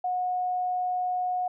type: tone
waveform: sine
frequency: 728 Hz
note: F#5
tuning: 28 cents flat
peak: -25 dBFS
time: 0.04-1.48 s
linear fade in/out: 5 ms
effects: none